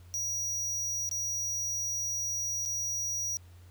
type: tone with dropouts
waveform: square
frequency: 5780 Hz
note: F#8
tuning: 41 cents flat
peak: -31 dBFS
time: 0.14-3.37 s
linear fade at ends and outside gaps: 0 ms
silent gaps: 1.091-1.113 / 2.653-2.659 s
effects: added 88 Hz sine -50 dBFS peak until 3.7 s + pink hiss -63 dBFS RMS until 3.7 s